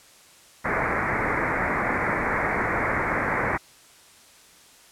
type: low-pass noise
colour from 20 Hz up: white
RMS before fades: -25 dBFS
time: 0.64-3.58 s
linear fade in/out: 20 ms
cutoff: 2200 Hz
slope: 96 dB/octave
effects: white hiss -52 dBFS RMS until 4.91 s + low-pass 10000 Hz 12 dB/octave